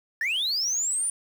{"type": "linear sweep", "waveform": "sine", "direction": "up", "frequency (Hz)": [1708, 9510], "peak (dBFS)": -21, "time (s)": [0.21, 1.1], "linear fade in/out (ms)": 2, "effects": ["tanh soft clip ceiling -23 dBFS", "8-bit"]}